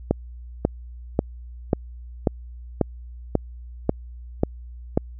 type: click train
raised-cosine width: 2 ms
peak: -4 dBFS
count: 10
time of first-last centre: 0.11-4.975 s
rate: 1.85 Hz
effects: added 60 Hz sine -36 dBFS peak until 5.19 s